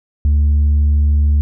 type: tone with tanh clipping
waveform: sine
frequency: 73.42 Hz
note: D2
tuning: in tune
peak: -10 dBFS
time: 0.25-1.41 s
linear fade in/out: 0 ms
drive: 2 dB
effects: none